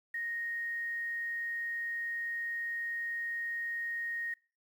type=tone with quantisation; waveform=sine; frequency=1864.7 Hz; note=A#6; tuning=in tune; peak=-34 dBFS; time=0.14-4.34 s; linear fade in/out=5 ms; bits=10; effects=noise-tail reverb RT60 0.4 s tail -23 dB re dry